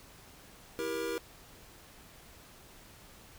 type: chord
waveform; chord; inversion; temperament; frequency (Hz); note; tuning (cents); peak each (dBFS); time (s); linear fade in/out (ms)
square; E diminished; none; just; 329.6 / 395.6 / 474.7; E4 / G4 / Bb4; 0 / +16 / +31; -40 / -40 / -36; 0.79-1.18; 0
effects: pink hiss -55 dBFS RMS until 3.38 s